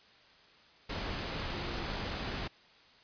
sine tone in noise, 349.2 Hz, F4, in tune, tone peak -45 dBFS, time 1.51-1.84 s, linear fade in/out 10 ms, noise pink, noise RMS -37 dBFS, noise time 0.89-2.48 s, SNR -11 dB, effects white hiss -60 dBFS RMS until 3.03 s + resampled to 11025 Hz

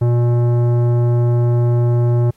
sine tone with tanh clipping, 120 Hz, B2, 49 cents flat, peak -13 dBFS, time 0.01-2.31 s, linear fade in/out 10 ms, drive 14 dB, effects pink hiss -57 dBFS RMS until 2.36 s + MP3 64 kbps

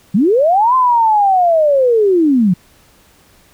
sine linear two-way sweep, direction up then down, 168 to 1043 to 168 Hz, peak -8 dBFS, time 0.14-2.54 s, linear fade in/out 10 ms, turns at 0.75 s, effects pink hiss -49 dBFS RMS until 3.53 s

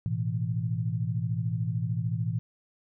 sine chord, A suspended second, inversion none, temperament equal, 110 / 123.47 / 164.81 Hz, A2 / B2 / E3, 0 / 0 / 0 cents, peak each -30 / -31 / -32 dBFS, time 0.06-2.39 s, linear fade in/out 0 ms, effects none

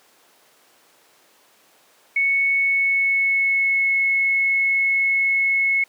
sine tone with pitch glide, 2212 to 2188 Hz, C#7 to C#7, -4 to -23 cents, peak -16 dBFS, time 2.16-5.84 s, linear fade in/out 5 ms, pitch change -19 cents, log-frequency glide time 2.57-3.95 s, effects pink hiss -55 dBFS RMS until 5.88 s + high-pass 400 Hz 12 dB/octave

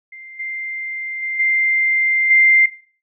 sine tone with level steps, 2093 Hz, C7, in tune, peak -34 / -23 / -20 / -13 / -8 dBFS, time 0.12-2.66 s, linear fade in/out 5 ms, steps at 0.39 / 1.22 / 1.39 / 2.3 s, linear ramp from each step 10 ms, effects noise-tail reverb RT60 0.4 s tail -17 dB re dry

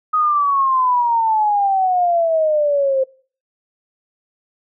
sine exponential sweep, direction down, 1259 to 523.3 Hz, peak -13 dBFS, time 0.13-3.04 s, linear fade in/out 10 ms, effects noise-tail reverb RT60 0.4 s tail -21 dB re dry

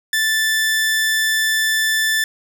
sawtooth tone, 1760 Hz, A6, in tune, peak -12 dBFS, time 0.13-2.24 s, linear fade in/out 2 ms, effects none

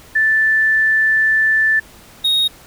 sine / triangle tone pair in turn, 1760 / 3746 Hz, A6 / A#7, 0 / +8 cents, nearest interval octave + minor second, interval 1308 cents, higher second, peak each -11 dBFS, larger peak neither, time 0.15-1.8 / 2.24-2.48 s, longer first, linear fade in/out 10 ms, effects pink hiss -43 dBFS RMS until 2.66 s

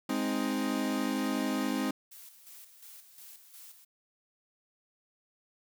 40% pulse chord, Ab major, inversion none, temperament equal with one note detuned, 207.7 / 261.6 / 312.4 Hz, Ab3 / C4 / Eb4, 0 / 0 / +7 cents, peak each -34 / -31 / -34 dBFS, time 0.09-1.91 s, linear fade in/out 5 ms
blue noise with tremolo, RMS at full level -50 dBFS, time 2.11-3.85 s, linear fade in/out 10 ms, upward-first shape square, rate 2.8 Hz, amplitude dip 55%
effects none

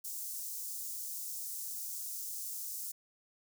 white high-pass noise, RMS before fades -41 dBFS, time 0.04-2.92 s, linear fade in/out 10 ms, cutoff 5900 Hz, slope 24 dB/octave, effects none

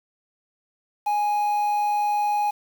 triangle tone with quantisation, 830.6 Hz, G#5, in tune, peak -18 dBFS, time 1.06-2.51 s, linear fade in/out 10 ms, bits 7, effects none

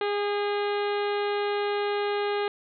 harmonic tone with a mistuned harmonic, 410 Hz, G#4, 22 cents flat, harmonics 1 / 2 / 3 / 4 / 5 / 6 / 7 / 8 / 9 / 10, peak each -26 / -32 / -36 / -38 / -40 / -42 / -43 / -44 / -45 / -46 dBFS, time 0.01-2.48 s, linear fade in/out 2 ms, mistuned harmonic 4, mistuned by -19 cents, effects none

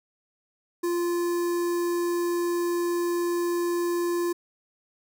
square tone with notch filter, 346.9 Hz, F4, 12 cents flat, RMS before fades -26 dBFS, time 0.83-4.33 s, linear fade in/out 10 ms, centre 2900 Hz, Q 0.7, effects none

